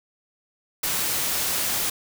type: noise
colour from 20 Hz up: white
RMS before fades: -25 dBFS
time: 0.83-1.9 s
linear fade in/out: 5 ms
effects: none